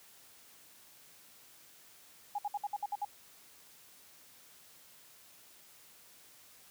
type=tone bursts; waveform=sine; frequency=821 Hz; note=G#5; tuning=20 cents flat; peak=-32 dBFS; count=8; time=2.35-3.05 s; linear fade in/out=5 ms; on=35 ms; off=60 ms; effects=white hiss -59 dBFS RMS until 6.7 s + high-pass 60 Hz 12 dB/octave